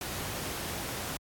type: noise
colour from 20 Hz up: pink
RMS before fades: -36 dBFS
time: 0.01-1.17 s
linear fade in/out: 2 ms
effects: high-pass 60 Hz 12 dB/octave + AAC 64 kbps